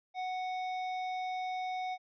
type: tone with tanh clipping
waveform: sine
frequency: 740 Hz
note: F#5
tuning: in tune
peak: -36 dBFS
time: 0.14-1.98 s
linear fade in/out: 50 ms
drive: 15 dB
effects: resampled to 11025 Hz